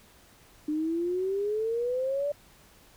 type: exponential sweep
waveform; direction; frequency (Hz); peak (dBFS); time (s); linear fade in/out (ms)
sine; up; 298.8 to 587.3; -26; 0.68-2.32; 5
effects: pink hiss -57 dBFS RMS until 2.96 s